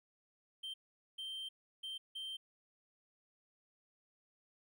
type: tone bursts at uneven times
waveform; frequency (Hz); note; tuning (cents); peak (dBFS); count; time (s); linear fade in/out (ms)
triangle; 3136; G7; 0; -40; 4; 0.63-0.74 / 1.18-1.49 / 1.83-1.98 / 2.15-2.37; 10
effects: none